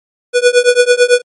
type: tone with tremolo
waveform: square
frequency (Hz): 490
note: B4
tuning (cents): -14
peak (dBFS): -3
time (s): 0.33-1.22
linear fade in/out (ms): 50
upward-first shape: triangle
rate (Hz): 9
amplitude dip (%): 100
effects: MP3 48 kbps